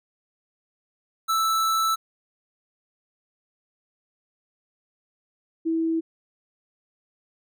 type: tone pair in turn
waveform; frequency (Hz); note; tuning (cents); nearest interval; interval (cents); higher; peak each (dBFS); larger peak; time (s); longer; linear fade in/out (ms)
square / sine; 1318.5 / 326.1; E6 / E4; 0 / -19; 2 octaves; 2419; first; -21; neither; 1.28-1.96 / 5.65-6.01; first; 20
effects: none